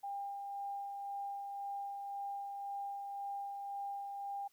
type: tone with tremolo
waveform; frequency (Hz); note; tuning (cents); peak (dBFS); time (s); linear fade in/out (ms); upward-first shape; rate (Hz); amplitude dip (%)
sine; 800; G5; +35; -38; 0.03-4.48; 10; sine; 1.9; 30
effects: white hiss -73 dBFS RMS until 4.52 s